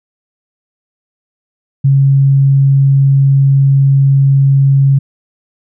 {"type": "tone", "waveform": "sine", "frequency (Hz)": 137.3, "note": "C#3", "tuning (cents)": -16, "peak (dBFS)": -5, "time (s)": [1.84, 4.99], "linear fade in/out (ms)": 10, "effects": []}